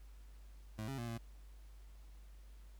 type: tone with pitch steps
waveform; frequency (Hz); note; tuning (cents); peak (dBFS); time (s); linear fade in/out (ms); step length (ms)
25% pulse; 108.4 / 135.7 / 118 / 115.3; A2 / C#3 / A#2 / A#2; -25 / -36 / +22 / -19; -37; 0.78-1.18; 10; 100
effects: added 50 Hz sine -53 dBFS peak until 2.79 s + pink hiss -70 dBFS RMS until 2.79 s